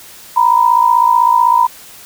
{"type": "tone pair together", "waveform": "sine", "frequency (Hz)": [940.1, 996], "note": ["A#5", "B5"], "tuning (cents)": [14, 14], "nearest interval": "minor second", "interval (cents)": 100, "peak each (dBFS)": -10, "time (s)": [0.36, 1.67], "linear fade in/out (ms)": 10, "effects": ["white hiss -37 dBFS RMS until 2.05 s"]}